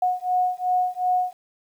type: beating tone pair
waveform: sine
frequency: 728 / 730.7 Hz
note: F#5 / F#5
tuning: -28 / -22 cents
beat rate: 2.7 Hz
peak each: -23 dBFS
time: 0.02-1.33 s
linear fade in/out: 5 ms
effects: 9-bit